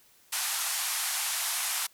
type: band-pass noise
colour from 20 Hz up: white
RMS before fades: -31 dBFS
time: 0.32-1.87 s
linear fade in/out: 10 ms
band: 710 to 13000 Hz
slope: 48 dB/octave
effects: white hiss -61 dBFS RMS until 1.93 s